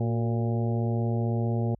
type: harmonic tone with a mistuned harmonic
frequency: 115.8 Hz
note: A#2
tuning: 11 cents flat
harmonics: 1 / 2 / 3 / 4 / 5 / 6 / 7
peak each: -25 / -31 / -35 / -37 / -39 / -41 / -42 dBFS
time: 0-1.75 s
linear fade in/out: 5 ms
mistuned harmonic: 3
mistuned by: +66 cents
effects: added 50 Hz sine -57 dBFS peak until 1.79 s